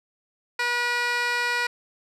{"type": "tone with band-pass filter", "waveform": "15% pulse", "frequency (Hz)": 483.5, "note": "B4", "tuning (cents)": -37, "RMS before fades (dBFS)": -25, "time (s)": [0.59, 1.67], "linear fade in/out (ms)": 5, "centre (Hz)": 2600, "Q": 1.1, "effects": []}